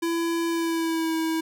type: tone with pitch glide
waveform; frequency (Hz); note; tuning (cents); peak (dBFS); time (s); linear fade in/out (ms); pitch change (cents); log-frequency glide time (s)
square; 335.1 to 323.1; E4 to E4; +29 to -35; -24; 0.02-1.41; 10; -64; 0.48-1.15
effects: none